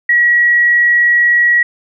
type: tone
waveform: sine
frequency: 1917 Hz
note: A#6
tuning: 48 cents sharp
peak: -7 dBFS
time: 0.09-1.63 s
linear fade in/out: 5 ms
effects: none